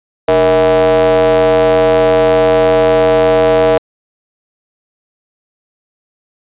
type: ring-modulated tone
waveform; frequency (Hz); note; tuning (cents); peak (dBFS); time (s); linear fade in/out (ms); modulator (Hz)
square; 85.9; F2; -28; -5; 0.28-3.78; 5; 557
effects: resampled to 8000 Hz